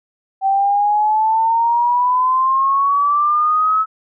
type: exponential sweep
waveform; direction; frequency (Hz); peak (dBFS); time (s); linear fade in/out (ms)
sine; up; 771 to 1300; -12; 0.41-3.86; 50
effects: none